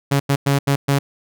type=tone bursts at uneven times; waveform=sawtooth; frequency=139.8 Hz; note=C#3; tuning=15 cents sharp; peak=-10 dBFS; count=5; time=0.11-0.2 / 0.29-0.36 / 0.46-0.59 / 0.67-0.76 / 0.88-0.99 s; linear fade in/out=10 ms; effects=none